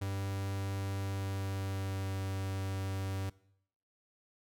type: tone with pitch glide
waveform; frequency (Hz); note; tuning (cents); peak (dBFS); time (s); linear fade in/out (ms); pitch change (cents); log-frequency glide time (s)
45% pulse; 97.8 to 96.45; G2 to G2; -4 to -28; -34; 0.01-3.3; 10; -24; 1.02-2.16
effects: noise-tail reverb RT60 0.7 s tail -21 dB re dry